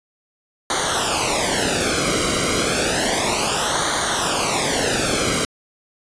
pink noise with flanger, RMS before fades -20 dBFS, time 0.7-5.45 s, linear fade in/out 2 ms, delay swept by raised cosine 0.38 to 1.16 ms, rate 0.31 Hz, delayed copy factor -0.85, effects resampled to 22050 Hz

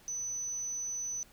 sine tone, 6000 Hz, F#8, 23 cents sharp, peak -33 dBFS, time 0.08-1.23 s, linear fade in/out 0 ms, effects tanh soft clip ceiling -30 dBFS + pink hiss -60 dBFS RMS until 1.32 s

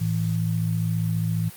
sine tone pair together, 110 / 164.81 Hz, A2 / E3, 0 / 0 cents, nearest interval perfect fifth, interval 700 cents, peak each -24 dBFS, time 0-1.5 s, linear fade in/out 20 ms, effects white hiss -44 dBFS RMS until 1.56 s + Opus 48 kbps

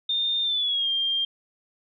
sine tone with pitch glide, 3628 to 3195 Hz, A#7 to G7, -48 to +32 cents, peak -22 dBFS, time 0.09-1.25 s, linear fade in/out 5 ms, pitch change -220 cents, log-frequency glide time 0.42-0.89 s, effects none

